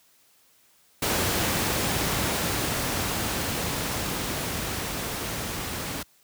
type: noise with level ramp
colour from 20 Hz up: pink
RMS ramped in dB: -24 to -32 dBFS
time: 1.02-6.03 s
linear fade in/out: 5 ms
effects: white hiss -61 dBFS RMS until 6.23 s + high-pass 60 Hz 12 dB/octave